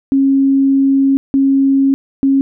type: tone bursts at uneven times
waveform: sine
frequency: 272.3 Hz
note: C#4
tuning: 31 cents flat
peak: -8 dBFS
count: 3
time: 0.12-1.17 / 1.34-1.94 / 2.23-2.41 s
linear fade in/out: 0 ms
effects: none